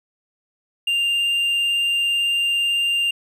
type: tone with vibrato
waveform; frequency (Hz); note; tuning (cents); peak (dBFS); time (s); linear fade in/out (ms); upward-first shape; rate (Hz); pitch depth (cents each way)
triangle; 2794; F7; 0; -16; 0.87-3.11; 5; triangle; 18; 9
effects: none